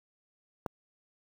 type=click; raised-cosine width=1 ms; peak=-18 dBFS; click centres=0.662 s; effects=high-pass 80 Hz 12 dB/octave + 8-bit